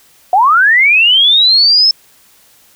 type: linear sweep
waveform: sine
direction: up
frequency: 698.5 to 5290 Hz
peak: -5 dBFS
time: 0.33-1.91 s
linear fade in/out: 2 ms
effects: white hiss -47 dBFS RMS until 2.75 s